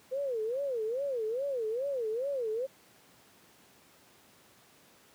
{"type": "tone with vibrato", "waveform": "sine", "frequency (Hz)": 495.3, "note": "B4", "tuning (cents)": 5, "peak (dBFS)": -30, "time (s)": [0.11, 2.67], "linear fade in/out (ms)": 20, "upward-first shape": "sine", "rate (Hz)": 2.4, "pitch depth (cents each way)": 240, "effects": ["pink hiss -60 dBFS RMS until 5.14 s", "high-pass 150 Hz 12 dB/octave"]}